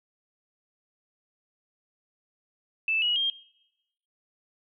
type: tone with pitch steps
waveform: sine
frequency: 2637 / 2909 / 3209 Hz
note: E7 / F#7 / G7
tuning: 0 / -30 / +40 cents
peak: -23 dBFS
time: 2.88-3.3 s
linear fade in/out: 2 ms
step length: 140 ms
effects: noise-tail reverb RT60 0.9 s tail -22 dB re dry